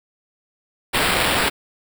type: noise with sample-and-hold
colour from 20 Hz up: blue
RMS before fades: -19 dBFS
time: 0.93-1.5 s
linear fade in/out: 20 ms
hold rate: 6300 Hz
effects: none